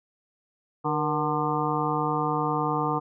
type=harmonic tone with a mistuned harmonic; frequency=150.1 Hz; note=D3; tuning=38 cents sharp; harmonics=1 / 2 / 3 / 5 / 6 / 7 / 8; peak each=-31 / -31 / -31 / -31 / -31 / -31 / -31 dBFS; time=0.84-3 s; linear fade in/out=20 ms; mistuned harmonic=3; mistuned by=+65 cents; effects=none